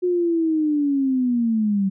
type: linear sweep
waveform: sine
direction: down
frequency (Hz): 363.5 to 190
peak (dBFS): -17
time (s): 0.02-1.9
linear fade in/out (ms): 20
effects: none